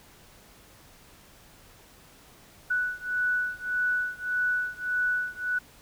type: beating tone pair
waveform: sine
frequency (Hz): 1480 / 1481.7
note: F#6 / F#6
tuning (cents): 0 / +2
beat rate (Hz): 1.7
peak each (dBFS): -28 / -29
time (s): 2.7-5.59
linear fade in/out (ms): 10
effects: pink hiss -54 dBFS RMS until 5.81 s